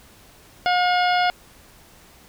harmonic tone with a mistuned harmonic, 718 Hz, F5, 48 cents sharp, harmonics 1 / 2 / 3 / 4 / 5 / 6 / 7, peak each -18 / -24 / -28 / -30 / -32 / -34 / -35 dBFS, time 0.66-1.3 s, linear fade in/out 0 ms, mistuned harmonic 5, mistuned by -80 cents, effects pink hiss -50 dBFS RMS until 2.28 s

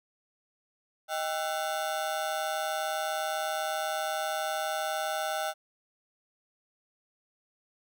30% pulse ring-modulated tone, 708 Hz, F5, 23 cents sharp, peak -24 dBFS, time 1.08-5.54 s, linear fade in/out 50 ms, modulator 79.8 Hz, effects none

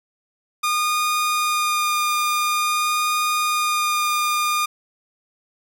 sawtooth tone with vibrato, 1218 Hz, D#6, 37 cents flat, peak -15 dBFS, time 0.63-4.66 s, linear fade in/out 10 ms, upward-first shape sine, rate 0.48 Hz, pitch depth 10 cents each way, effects 9-bit

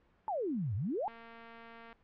sine exponential two-way sweep, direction down then up, 905 to 91 to 905 Hz, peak -32 dBFS, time 0.28-1.08 s, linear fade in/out 0 ms, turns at 0.75 s
click train, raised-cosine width 0.3 ms, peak -35 dBFS, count 196, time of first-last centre 1.08-1.928 s, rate 230 Hz
effects pink hiss -69 dBFS RMS until 2.03 s + low-pass 2000 Hz 12 dB/octave

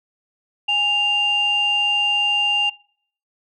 sine tone pair together, 823.3 / 2794 Hz, G#5 / F7, -15 / 0 cents, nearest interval octave + major sixth, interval 2115 cents, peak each -25 / -16 dBFS, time 0.68-2.7 s, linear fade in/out 10 ms, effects noise-tail reverb RT60 0.6 s tail -24 dB re dry + tanh soft clip ceiling -10 dBFS

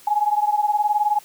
sine beating tone pair, 830.6 / 849.6 Hz, G#5 / G#5, 0 / +39 cents, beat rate 19 Hz, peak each -19 / -21 dBFS, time 0.07-1.19 s, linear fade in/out 5 ms, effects white hiss -48 dBFS RMS until 1.24 s + high-pass 80 Hz 12 dB/octave

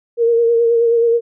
sine tone with vibrato, 465.4 Hz, A#4, 3 cents flat, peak -10 dBFS, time 0.17-1.21 s, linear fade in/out 50 ms, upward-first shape sine, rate 9.4 Hz, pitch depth 28 cents each way, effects none

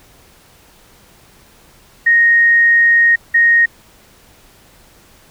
sine tone bursts at uneven times, 1864.7 Hz, A#6, in tune, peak -7 dBFS, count 2, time 2.06-3.16 / 3.34-3.66 s, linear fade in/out 10 ms, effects pink hiss -47 dBFS RMS until 5.3 s

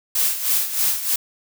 blue noise with tremolo, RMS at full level -18 dBFS, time 0.15-1.16 s, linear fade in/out 5 ms, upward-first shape sine, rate 3.2 Hz, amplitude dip 70%, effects none

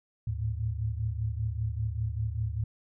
sine tone cluster, 75.5 / 108.1 / 113.2 Hz, D2 / A2 / A2, +48 / -30 / +50 cents, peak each -34 / -31 / -35 dBFS, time 0.27-2.64 s, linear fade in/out 5 ms, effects none

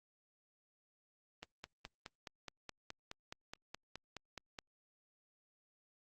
click train, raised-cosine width 0.2 ms, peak -28 dBFS, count 16, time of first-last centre 1.43-4.588 s, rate 4.75 Hz, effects Opus 32 kbps

